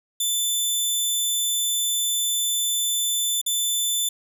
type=tone with dropouts; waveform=15% pulse; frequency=3520 Hz; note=A7; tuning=in tune; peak=-14 dBFS; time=0.2-4.09 s; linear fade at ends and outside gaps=5 ms; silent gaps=3.415-3.462 s; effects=none